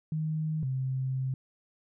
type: tone pair in turn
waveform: sine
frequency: 156.3 / 131.43 Hz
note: D#3 / C3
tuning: +8 / +8 cents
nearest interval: minor third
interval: 300 cents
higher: first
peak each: -28 dBFS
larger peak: neither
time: 0.12-0.63 / 0.63-1.34 s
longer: second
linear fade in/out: 2 ms
effects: none

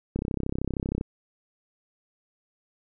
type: click train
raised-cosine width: 3 ms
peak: -15 dBFS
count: 29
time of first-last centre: 0.16-1.011 s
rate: 32.9 Hz
effects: none

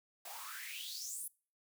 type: noise with high-pass filter sweep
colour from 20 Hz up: white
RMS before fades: -45 dBFS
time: 0.25-1.28 s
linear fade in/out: 5 ms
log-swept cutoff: 660 to 11000 Hz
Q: 6.5
effects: noise-tail reverb RT60 0.4 s tail -24 dB re dry

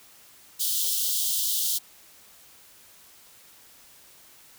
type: high-pass noise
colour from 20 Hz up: white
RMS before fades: -26 dBFS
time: 0.59-1.79 s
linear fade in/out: 20 ms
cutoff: 3000 Hz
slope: 96 dB/octave
effects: white hiss -53 dBFS RMS until 4.58 s

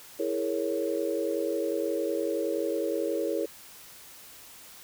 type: chord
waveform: sine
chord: A# half-diminished seventh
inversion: second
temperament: equal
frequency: 329.6 / 415.3 / 466.2 / 554.4 Hz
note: E4 / G#4 / A#4 / C#5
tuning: 0 / 0 / 0 / 0 cents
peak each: -32 dBFS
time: 0.19-3.46 s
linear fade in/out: 10 ms
effects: white hiss -49 dBFS RMS until 4.83 s

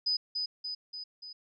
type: tone with echo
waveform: sine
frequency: 4992 Hz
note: D#8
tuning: 5 cents sharp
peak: -26 dBFS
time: 0.06-0.17 s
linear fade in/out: 10 ms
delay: 290 ms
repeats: 4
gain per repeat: -4 dB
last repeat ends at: 1.33 s
effects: none

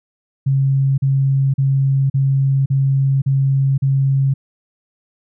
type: tone bursts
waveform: sine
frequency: 136.1 Hz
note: C#3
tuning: 31 cents flat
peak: -12 dBFS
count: 7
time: 0.46-4.34 s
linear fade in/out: 10 ms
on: 520 ms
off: 40 ms
effects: none

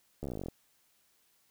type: slowing click train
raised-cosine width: 2 ms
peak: -25 dBFS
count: 15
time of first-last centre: 0.23-0.485 s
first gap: 13 ms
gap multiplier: 1.05
effects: white hiss -70 dBFS RMS until 1.5 s

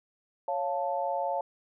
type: chord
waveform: sine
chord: Db augmented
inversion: none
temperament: equal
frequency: 554.4 / 698.5 / 880 Hz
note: Db5 / F5 / A5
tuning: 0 / 0 / 0 cents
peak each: -32 / -32 / -32 dBFS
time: 0.48-1.41 s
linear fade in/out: 2 ms
effects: none

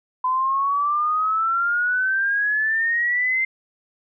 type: exponential sweep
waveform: sine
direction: up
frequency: 1012 to 2093 Hz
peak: -18 dBFS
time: 0.24-3.45 s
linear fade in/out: 5 ms
effects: none

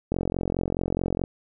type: click train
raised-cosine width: 2 ms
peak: -12 dBFS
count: 51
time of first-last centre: 0.12-1.239 s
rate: 44.7 Hz
effects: none

